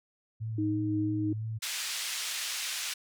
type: tone with vibrato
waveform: sine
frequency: 109.4 Hz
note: A2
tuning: 9 cents flat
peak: -32 dBFS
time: 0.4-1.59 s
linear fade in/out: 20 ms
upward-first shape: sine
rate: 3 Hz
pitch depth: 35 cents each way
type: tone with tremolo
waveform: sine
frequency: 311.7 Hz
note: D#4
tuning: 3 cents sharp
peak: -27 dBFS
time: 0.58-1.33 s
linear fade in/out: 5 ms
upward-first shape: sine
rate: 3 Hz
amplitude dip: 25%
type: band-pass noise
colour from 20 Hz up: pink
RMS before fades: -35 dBFS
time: 1.62-2.94 s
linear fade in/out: 10 ms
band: 2500 to 9300 Hz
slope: 12 dB/octave
effects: none